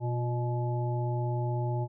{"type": "harmonic tone with a mistuned harmonic", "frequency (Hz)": 122, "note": "B2", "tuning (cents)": -21, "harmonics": [1, 3, 5, 7], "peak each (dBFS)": [-28, -37, -40, -38], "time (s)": [0, 1.88], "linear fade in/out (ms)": 50, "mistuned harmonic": 3, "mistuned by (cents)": -46, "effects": []}